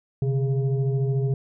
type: tone with frequency modulation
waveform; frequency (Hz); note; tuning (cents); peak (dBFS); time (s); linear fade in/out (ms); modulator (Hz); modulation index
sine; 131.7; C3; +12; -20; 0.22-1.34; 2; 277; 0.69
effects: none